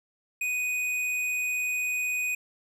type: tone with tanh clipping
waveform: sine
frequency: 2489 Hz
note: D#7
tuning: in tune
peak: -28 dBFS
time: 0.41-2.35 s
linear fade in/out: 5 ms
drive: 13 dB
effects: none